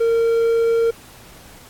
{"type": "tone", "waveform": "triangle", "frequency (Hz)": 460, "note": "A#4", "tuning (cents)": -23, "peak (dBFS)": -12, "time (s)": [0, 0.91], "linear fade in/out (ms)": 10, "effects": ["pink hiss -44 dBFS RMS until 1.69 s", "AAC 64 kbps"]}